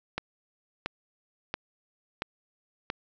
click train, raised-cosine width 0.3 ms, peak -14 dBFS, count 5, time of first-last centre 0.18-2.901 s, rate 1.47 Hz, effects resampled to 16000 Hz + 9-bit

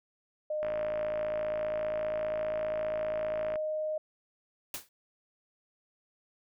sine tone with pitch glide, 610 to 618.2 Hz, D#5 to D#5, -34 to -11 cents, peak -30 dBFS, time 0.5-3.98 s, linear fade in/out 5 ms, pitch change +23 cents, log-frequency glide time 1.07-2.53 s
click train, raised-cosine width 0.5 ms, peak -25 dBFS, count 162, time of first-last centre 0.63-3.557 s, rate 55 Hz
white noise with exponential decay, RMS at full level -33 dBFS, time 4.74-4.89 s, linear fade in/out 2 ms, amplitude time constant 32 ms
effects none

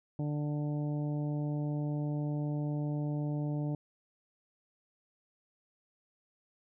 harmonic tone, 147.9 Hz, D3, 13 cents sharp, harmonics 1 / 2 / 3 / 4 / 5 / 6, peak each -32 / -37 / -48 / -45 / -51 / -54 dBFS, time 0.19-3.75 s, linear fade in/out 2 ms, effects none

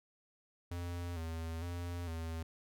square tone with vibrato, 84.4 Hz, E2, 41 cents sharp, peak -39 dBFS, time 0.71-2.43 s, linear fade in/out 5 ms, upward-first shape square, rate 1.1 Hz, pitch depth 55 cents each way, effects none

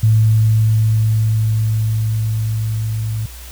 sine tone with level ramp, 110 Hz, A2, in tune, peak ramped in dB -8 to -18 dBFS, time 0.03-3.26 s, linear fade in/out 5 ms, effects added 61 Hz sine -33 dBFS peak until 3.51 s + white hiss -38 dBFS RMS until 3.51 s

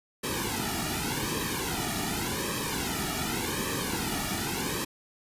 pink noise with flanger, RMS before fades -31 dBFS, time 0.23-4.85 s, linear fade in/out 10 ms, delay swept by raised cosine 1.4 to 1.94 ms, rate 0.87 Hz, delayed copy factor -1, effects resampled to 32000 Hz

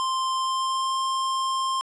square tone with pitch glide, 1046.5 to 1057.4 Hz, C6 to C6, 0 to +18 cents, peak -24 dBFS, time 0-1.81 s, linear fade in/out 0 ms, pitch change +18 cents, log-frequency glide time 0.36-0.96 s, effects resampled to 22050 Hz + 10-bit

